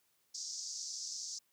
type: band-pass noise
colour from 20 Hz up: pink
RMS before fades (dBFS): -43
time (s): 0.34-1.39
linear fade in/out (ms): 10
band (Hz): 5000 to 6700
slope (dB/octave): 48
effects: white hiss -75 dBFS RMS until 1.52 s